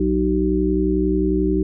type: harmonic tone with a mistuned harmonic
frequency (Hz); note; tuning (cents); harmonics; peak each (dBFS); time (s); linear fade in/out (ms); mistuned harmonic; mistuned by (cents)
61.74; B1; 0; 1 / 3 / 5 / 6; -23 / -23 / -20 / -21; 0-1.63; 5; 6; +44
effects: none